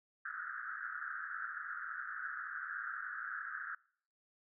pink band-pass noise, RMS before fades -43 dBFS, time 0.25-3.75 s, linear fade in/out 5 ms, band 1300 to 1700 Hz, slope 96 dB/octave, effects noise-tail reverb RT60 0.6 s tail -25 dB re dry

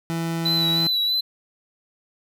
30% pulse tone, 165.8 Hz, E3, 10 cents sharp, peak -21 dBFS, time 0.1-0.87 s, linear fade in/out 0 ms
triangle tone with vibrato, 3972 Hz, B7, 9 cents sharp, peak -18 dBFS, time 0.45-1.21 s, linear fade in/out 10 ms, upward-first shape sine, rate 3.1 Hz, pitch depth 36 cents each way
effects none

